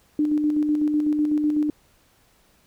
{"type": "tone with tremolo", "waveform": "sine", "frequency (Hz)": 300, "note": "D4", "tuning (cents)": 37, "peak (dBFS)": -17, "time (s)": [0.19, 1.7], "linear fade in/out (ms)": 2, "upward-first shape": "square", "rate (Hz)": 8, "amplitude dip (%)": 35, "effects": ["pink hiss -60 dBFS RMS until 2.66 s"]}